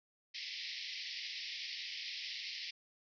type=band-pass noise; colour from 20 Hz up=white; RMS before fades=-44 dBFS; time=0.34-2.71 s; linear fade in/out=10 ms; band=1900 to 5400 Hz; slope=96 dB/octave; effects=none